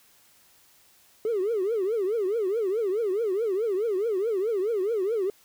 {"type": "tone with vibrato", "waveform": "triangle", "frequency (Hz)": 415.3, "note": "G#4", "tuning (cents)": 0, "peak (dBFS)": -20, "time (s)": [1.25, 5.3], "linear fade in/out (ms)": 2, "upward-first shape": "triangle", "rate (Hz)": 4.7, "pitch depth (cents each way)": 260, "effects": ["tanh soft clip ceiling -20 dBFS", "white hiss -59 dBFS RMS until 5.44 s"]}